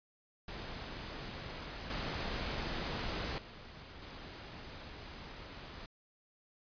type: noise with level steps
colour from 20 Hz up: pink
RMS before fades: -44 / -38 / -51 / -48 dBFS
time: 0.48-5.86 s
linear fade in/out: 2 ms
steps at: 1.9 / 3.38 / 4.02 s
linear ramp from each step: 2 ms
effects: resampled to 11025 Hz